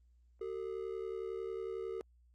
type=ring-modulated tone; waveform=triangle; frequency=414.9 Hz; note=G#4; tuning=2 cents flat; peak=-33 dBFS; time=0.41-2.01 s; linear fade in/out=0 ms; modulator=35.5 Hz; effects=added 60 Hz sine -63 dBFS peak until 2.34 s + Opus 24 kbps